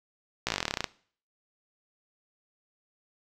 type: slowing click train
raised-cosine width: 0.2 ms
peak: -10 dBFS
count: 16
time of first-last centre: 0.47-0.842 s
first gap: 16 ms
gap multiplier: 1.06
effects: noise-tail reverb RT60 0.5 s tail -20 dB re dry